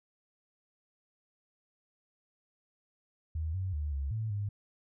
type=tone with pitch steps; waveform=sine; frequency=79.3 / 93.9 / 74.4 / 69.3 / 110.3 / 102.3 Hz; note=D#2 / F#2 / D2 / C#2 / A2 / G#2; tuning=+33 / +26 / +23 / 0 / +5 / -26 cents; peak=-31 dBFS; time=3.35-4.49 s; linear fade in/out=5 ms; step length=190 ms; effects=none